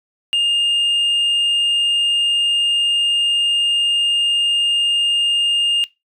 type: tone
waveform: sine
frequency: 2822 Hz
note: F7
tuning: 17 cents sharp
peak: -11 dBFS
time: 0.33-5.84 s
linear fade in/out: 0 ms
effects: noise-tail reverb RT60 0.2 s tail -22 dB re dry + tanh soft clip ceiling -13 dBFS